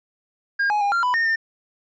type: tone with pitch steps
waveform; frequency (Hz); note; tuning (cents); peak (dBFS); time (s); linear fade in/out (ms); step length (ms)
triangle; 1617 / 837 / 809 / 1384 / 994 / 1833 / 1805; G#6 / G#5 / G#5 / F6 / B5 / A#6 / A6; -47 / +13 / -46 / -16 / +11 / -30 / +44; -16; 0.59-1.36; 10; 110
effects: resampled to 16000 Hz

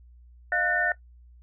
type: tone cluster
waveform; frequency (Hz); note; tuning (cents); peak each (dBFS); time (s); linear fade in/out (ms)
sine; 614 / 702 / 1481 / 1809; D#5 / F5 / F#6 / A6; -23 / +9 / +1 / +48; -34 / -30 / -26 / -26; 0.52-0.92; 2
effects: noise-tail reverb RT60 0.1 s tail -17 dB re dry + added 60 Hz sine -49 dBFS peak until 1.42 s

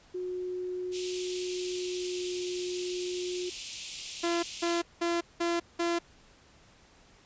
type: tone with pitch glide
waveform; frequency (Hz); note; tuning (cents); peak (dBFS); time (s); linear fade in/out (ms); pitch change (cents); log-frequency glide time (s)
sine; 363.7 to 359.5; F#4 to F#4; -30 to -50; -32; 0.14-3.5; 10; -20; 1.05-2.47
type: high-pass noise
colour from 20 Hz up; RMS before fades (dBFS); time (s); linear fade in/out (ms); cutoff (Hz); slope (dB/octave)
pink; -39; 0.91-4.83; 50; 2500; 48
type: tone bursts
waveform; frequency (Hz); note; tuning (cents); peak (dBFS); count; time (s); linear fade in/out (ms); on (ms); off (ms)
sawtooth; 341.3; F4; -40; -23; 5; 4.23-5.99; 10; 200; 190
effects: pink hiss -59 dBFS RMS until 7.25 s + resampled to 16000 Hz

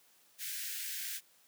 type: high-pass noise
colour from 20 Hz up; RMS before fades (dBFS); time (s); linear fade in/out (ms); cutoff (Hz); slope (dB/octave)
white; -40; 0.38-1.21; 50; 1500; 96
effects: white hiss -66 dBFS RMS until 1.47 s + high-pass 150 Hz 12 dB/octave

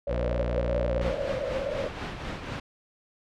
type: band-pass noise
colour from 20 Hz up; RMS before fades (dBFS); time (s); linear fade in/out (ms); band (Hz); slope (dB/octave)
white; -31; 0.07-1.88; 5; 510 to 590; 96
type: tone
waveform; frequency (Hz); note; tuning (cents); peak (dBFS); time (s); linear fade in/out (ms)
sawtooth; 59.9; A#1; +48; -23; 0.07-1.13; 50
type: noise with tremolo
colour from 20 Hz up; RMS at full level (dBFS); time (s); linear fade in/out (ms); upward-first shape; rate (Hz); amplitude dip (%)
pink; -32; 1.01-2.6; 5; triangle; 4.1; 55
effects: low-pass 3000 Hz 12 dB/octave

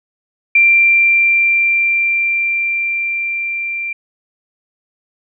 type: tone with level ramp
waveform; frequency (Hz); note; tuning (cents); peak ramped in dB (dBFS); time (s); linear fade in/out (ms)
sine; 2365; D7; +12; -6 to -19; 0.55-3.93; 5
effects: none

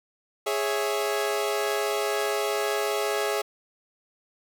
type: chord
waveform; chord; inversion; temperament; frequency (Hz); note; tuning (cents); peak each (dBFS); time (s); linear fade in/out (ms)
sawtooth; C# minor; second; equal; 415.3 / 554.4 / 659.3; G#4 / C#5 / E5; 0 / 0 / 0; -23 / -27 / -27; 0.46-3.42; 10
effects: none

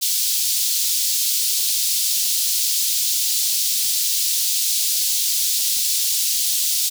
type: high-pass noise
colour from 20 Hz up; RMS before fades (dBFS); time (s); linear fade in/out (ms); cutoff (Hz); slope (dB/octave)
pink; -20; 0.01-6.9; 20; 3900; 24
effects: none

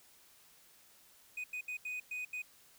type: tone bursts at uneven times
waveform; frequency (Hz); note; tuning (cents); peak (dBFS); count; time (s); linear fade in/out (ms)
triangle; 2491; D#7; +1; -36; 6; 1.37-1.44 / 1.53-1.61 / 1.68-1.77 / 1.85-2 / 2.11-2.25 / 2.33-2.42; 5
effects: white hiss -63 dBFS RMS until 2.78 s

